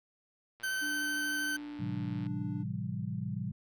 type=click train; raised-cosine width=0.3 ms; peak=-37 dBFS; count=196; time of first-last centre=0.6-2.267 s; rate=117 Hz
type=tone with vibrato; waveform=40% pulse; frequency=1537 Hz; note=G6; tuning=35 cents flat; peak=-31 dBFS; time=0.63-1.57 s; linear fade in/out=10 ms; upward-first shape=sine; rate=13 Hz; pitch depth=9 cents each way
type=tone; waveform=triangle; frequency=293.7 Hz; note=D4; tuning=in tune; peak=-38 dBFS; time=0.81-2.64 s; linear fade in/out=20 ms
type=chord; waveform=sine; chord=A minor seventh; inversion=none; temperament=equal with one note detuned; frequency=110 / 130.81 / 168.86 / 196 Hz; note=A2 / C3 / E3 / G3; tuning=0 / 0 / +42 / 0 cents; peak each=-39 dBFS; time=1.79-3.52 s; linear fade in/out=10 ms
effects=none